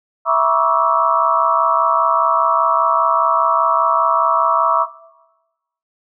sine tone cluster, 660 / 962 / 1106 / 1171 / 1309 Hz, E5 / B5 / C#6 / D6 / E6, +2 / -46 / -4 / -5 / -13 cents, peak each -18 dBFS, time 0.25-4.87 s, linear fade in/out 50 ms, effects noise-tail reverb RT60 1.0 s tail -17 dB re dry

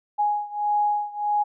sine beating tone pair, 830.6 / 832.2 Hz, G#5 / G#5, 0 / +3 cents, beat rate 1.6 Hz, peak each -23 / -25 dBFS, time 0.18-1.44 s, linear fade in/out 20 ms, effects none

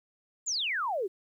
sine exponential sweep, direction down, 7459 to 350.4 Hz, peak -28 dBFS, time 0.46-1.08 s, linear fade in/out 20 ms, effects 11-bit

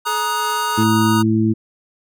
square chord, D# minor, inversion second, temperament equal with one note detuned, 943.2 / 1244.5 / 1480 Hz, A#5 / D#6 / F#6, +20 / 0 / 0 cents, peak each -22 / -23 / -27 dBFS, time 0.05-1.23 s, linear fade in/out 20 ms
sawtooth tone with tremolo, 428.1 Hz, A4, 47 cents flat, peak -24 dBFS, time 0.06-0.84 s, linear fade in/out 10 ms, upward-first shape sine, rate 2.9 Hz, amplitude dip 35%
harmonic tone, 110 Hz, A2, in tune, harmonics 1 / 2 / 3, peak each -19 / -16 / -18 dBFS, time 0.77-1.54 s, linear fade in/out 20 ms
effects none

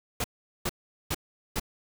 pink noise bursts, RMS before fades -29 dBFS, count 4, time 0.2-1.598 s, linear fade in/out 5 ms, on 42 ms, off 410 ms, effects none

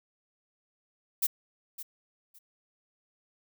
violet noise with echo, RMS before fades -26 dBFS, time 1.22-1.27 s, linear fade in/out 10 ms, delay 560 ms, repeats 2, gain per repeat -14 dB, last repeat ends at 2.39 s, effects none

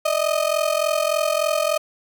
35% pulse ring-modulated tone, 620 Hz, D#5, 6 cents flat, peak -14 dBFS, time 0.05-1.78 s, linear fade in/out 5 ms, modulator 21.7 Hz, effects none

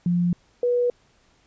sine tone pair in turn, 175.1 / 487.2 Hz, F3 / B4, +5 / -24 cents, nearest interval octave + tritone, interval 1771 cents, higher second, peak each -18 dBFS, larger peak neither, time 0.06-0.33 / 0.63-0.9 s, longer neither, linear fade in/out 2 ms, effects pink hiss -61 dBFS RMS until 1.46 s + resampled to 16000 Hz

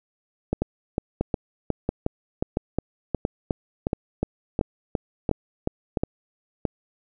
two click trains, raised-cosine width 2 ms, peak -9 / -9 dBFS, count 10 / 16, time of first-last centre 0.53-6.652 / 0.62-6.035 s, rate 1.47 / 2.77 Hz, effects none

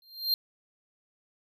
square tone with exponential growth, 4186 Hz, C8, in tune, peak -21 dBFS, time 0.02-0.34 s, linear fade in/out 1 ms, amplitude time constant 68 ms, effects none

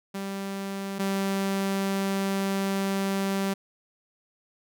sawtooth tone pair in turn, 196 / 195.27 Hz, G3 / G3, 0 / -6 cents, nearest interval unison, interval 6 cents, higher first, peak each -27 / -21 dBFS, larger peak second, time 0.14-0.99 / 0.99-3.54 s, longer second, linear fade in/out 10 ms, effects none

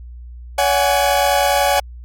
40% pulse chord, C# suspended fourth, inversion none, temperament equal with one note detuned, 568.6 / 740 / 830.6 Hz, C#5 / F#5 / G#5, +44 / 0 / 0 cents, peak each -17 dBFS, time 0.58-1.8 s, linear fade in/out 5 ms, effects added 60 Hz sine -32 dBFS peak until 2.04 s + AAC 48 kbps

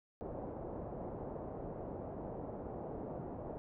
white low-pass noise, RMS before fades -44 dBFS, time 0.21-3.58 s, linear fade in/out 0 ms, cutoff 700 Hz, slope 24 dB/octave, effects none

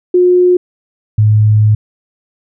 sine tone pair in turn, 359.7 / 106.94 Hz, F#4 / A2, -49 / -49 cents, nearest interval octave + major sixth, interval 2100 cents, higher first, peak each -5 dBFS, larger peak neither, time 0.14-0.57 / 1.18-1.75 s, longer second, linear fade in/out 5 ms, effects none

